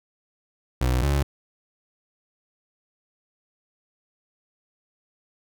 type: tone pair in turn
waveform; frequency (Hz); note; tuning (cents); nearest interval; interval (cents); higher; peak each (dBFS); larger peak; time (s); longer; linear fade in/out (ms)
30% pulse; 62.8 / 70.49; B1 / C#2; +30 / +30; major second; 200; second; -17; neither; 0.81-1.02 / 1.02-1.23; neither; 5
effects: none